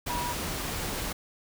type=tone in noise; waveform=sine; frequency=967 Hz; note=B5; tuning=37 cents flat; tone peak=-31 dBFS; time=0.09-0.33 s; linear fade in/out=10 ms; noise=pink; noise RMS=-33 dBFS; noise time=0.06-1.13 s; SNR=-1 dB; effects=none